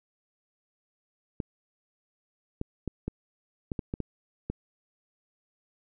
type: clicks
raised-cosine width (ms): 3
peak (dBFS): -18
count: 9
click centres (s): 1.402 / 2.614 / 2.877 / 3.08 / 3.718 / 3.792 / 3.939 / 4.003 / 4.5
effects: none